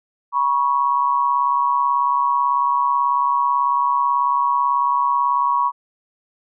sine tone pair together, 970.5 / 1108.7 Hz, B5 / C#6, -31 / 0 cents, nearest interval major second, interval 231 cents, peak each -18 dBFS, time 0.32-5.72 s, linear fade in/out 50 ms, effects none

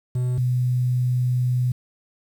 triangle / sine tone pair in turn, 125 / 125 Hz, B2 / B2, +21 / +21 cents, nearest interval unison, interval 0 cents, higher neither, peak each -18 dBFS, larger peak neither, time 0.15-0.38 / 0.38-1.72 s, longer second, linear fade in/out 5 ms, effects 8-bit

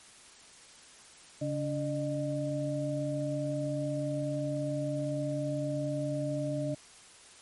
sine tone cluster, 140.1 / 288 / 606 Hz, C#3 / D4 / D#5, +19 / -34 / -46 cents, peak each -34 / -35 / -34 dBFS, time 1.41-6.75 s, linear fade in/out 10 ms, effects white hiss -54 dBFS RMS until 7.41 s + MP3 48 kbps

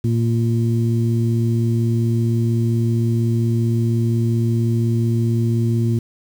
harmonic tone, 115.7 Hz, A#2, 13 cents flat, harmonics 1 / 2 / 3, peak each -16 / -22 / -26 dBFS, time 0.04-5.99 s, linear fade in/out 5 ms, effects 7-bit

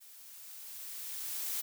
blue noise with level ramp, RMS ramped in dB -55 to -35 dBFS, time 0-1.62 s, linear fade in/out 20 ms, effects none

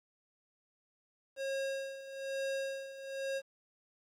square tone with tremolo, 542 Hz, C#5, 39 cents flat, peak -34 dBFS, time 1.36-3.42 s, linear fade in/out 50 ms, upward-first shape sine, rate 1.1 Hz, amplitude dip 75%, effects low-pass 8000 Hz 12 dB/octave + 11-bit

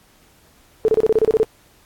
sine tone bursts, 440 Hz, A4, in tune, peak -11 dBFS, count 10, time 0.85-1.431 s, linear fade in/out 0 ms, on 32 ms, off 29 ms, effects pink hiss -54 dBFS RMS until 1.85 s + AAC 64 kbps

